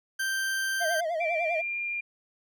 40% pulse tone, 1568 Hz, G6, in tune, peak -26 dBFS, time 0.19-1.01 s, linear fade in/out 10 ms
triangle tone with vibrato, 661 Hz, E5, 5 cents sharp, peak -25 dBFS, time 0.8-1.62 s, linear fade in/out 20 ms, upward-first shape sine, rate 10 Hz, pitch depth 110 cents each way
sine tone with pitch glide, 2349 to 2398 Hz, D7 to D7, 0 to +36 cents, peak -29 dBFS, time 1.2-2.01 s, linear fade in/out 10 ms, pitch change +36 cents, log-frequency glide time 1.31-1.72 s
effects none

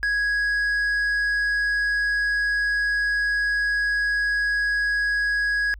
sine tone with tanh clipping, 1661.2 Hz, G#6, in tune, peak -21 dBFS, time 0.03-5.74 s, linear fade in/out 0 ms, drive 5 dB, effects added 50 Hz sine -38 dBFS peak until 5.79 s

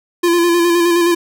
square tone with vibrato, 344 Hz, F4, 26 cents flat, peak -11 dBFS, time 0.23-1.15 s, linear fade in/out 10 ms, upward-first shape square, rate 9.6 Hz, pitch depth 27 cents each way, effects none

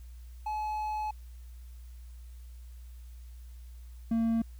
triangle tone pair in turn, 854 / 227.7 Hz, G#5 / A#3, +48 / -40 cents, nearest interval octave + major seventh, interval 2288 cents, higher first, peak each -29 / -23 dBFS, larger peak second, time 0.46-1.11 / 4.11-4.42 s, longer first, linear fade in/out 5 ms, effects added 60 Hz sine -44 dBFS peak until 4.59 s + white hiss -65 dBFS RMS until 4.59 s

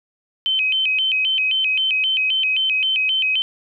sine tone with vibrato, 2794 Hz, F7, in tune, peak -16 dBFS, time 0.46-3.42 s, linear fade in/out 0 ms, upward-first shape square, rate 3.8 Hz, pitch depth 170 cents each way, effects none

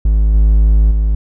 triangle tone with level steps, 52.8 Hz, G#1, 29 cents sharp, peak -6 / -4 / -8 dBFS, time 0.05-1.15 s, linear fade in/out 5 ms, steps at 0.34 / 0.91 s, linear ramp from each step 5 ms, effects none

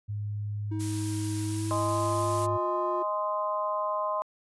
sine tone, 103.83 Hz, G#2, in tune, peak -30 dBFS, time 0.08-2.58 s, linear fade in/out 20 ms
triangle tone with pitch glide, 317.5 to 356.4 Hz, D#4 to F4, +35 to +35 cents, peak -30 dBFS, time 0.71-3.03 s, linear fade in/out 10 ms, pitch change +200 cents, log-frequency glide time 1.44-2.56 s
blue noise, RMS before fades -37 dBFS, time 0.79-2.47 s, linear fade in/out 20 ms
harmonic tone, 207.7 Hz, G#3, in tune, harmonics 3 / 4 / 5 / 6, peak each -31 / -40 / -29 / -40 dBFS, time 1.71-4.22 s, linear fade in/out 0 ms
effects resampled to 24000 Hz

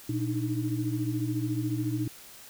sine tone cluster, 120.1 / 299.5 / 313.5 Hz, B2 / D4 / D#4, -48 / +34 / +13 cents, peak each -30 / -33 / -32 dBFS, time 0.09-2.08 s, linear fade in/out 5 ms, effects white hiss -49 dBFS RMS until 2.49 s

